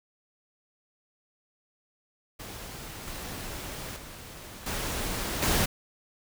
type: noise with level steps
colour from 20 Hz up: pink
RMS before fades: -41 / -38 / -44 / -32 / -25 dBFS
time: 2.39-5.66 s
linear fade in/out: 10 ms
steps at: 3.07 / 3.96 / 4.66 / 5.42 s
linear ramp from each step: 5 ms
effects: none